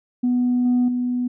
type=tone with level steps; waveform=sine; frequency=246.9 Hz; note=B3; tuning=in tune; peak=-15 / -13 / -19 dBFS; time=0.23-1.28 s; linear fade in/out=10 ms; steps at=0.65 / 0.88 s; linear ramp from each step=5 ms; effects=tanh soft clip ceiling -13 dBFS